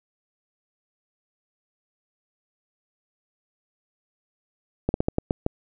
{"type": "slowing click train", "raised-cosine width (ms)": 2, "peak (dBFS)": -8, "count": 7, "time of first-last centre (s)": [4.89, 5.464], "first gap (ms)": 51, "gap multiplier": 1.25, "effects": []}